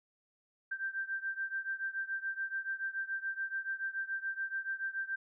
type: beating tone pair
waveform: sine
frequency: 1568 / 1575 Hz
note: G6 / G6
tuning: 0 / +8 cents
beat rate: 7 Hz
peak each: -37 / -39 dBFS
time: 0.71-5.16 s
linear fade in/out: 10 ms
effects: none